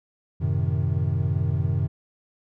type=chord; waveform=triangle; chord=F# diminished seventh; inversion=none; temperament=equal; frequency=92.5 / 110 / 130.81 / 155.56 Hz; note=F#2 / A2 / C3 / Eb3; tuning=0 / 0 / 0 / 0 cents; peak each=-23 / -27 / -24 / -26 dBFS; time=0.4-1.88 s; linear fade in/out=20 ms; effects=none